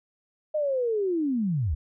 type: linear sweep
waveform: sine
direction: down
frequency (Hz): 622.3 to 61.74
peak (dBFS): -23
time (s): 0.54-1.75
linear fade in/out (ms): 10
effects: none